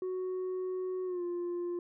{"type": "tone with pitch glide", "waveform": "sine", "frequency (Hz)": [370, 350.2], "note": ["F#4", "F4"], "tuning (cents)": [0, 5], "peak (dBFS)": -30, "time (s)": [0.02, 1.79], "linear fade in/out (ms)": 2, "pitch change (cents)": -95, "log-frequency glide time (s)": [1.05, 1.23], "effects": ["tanh soft clip ceiling -32 dBFS"]}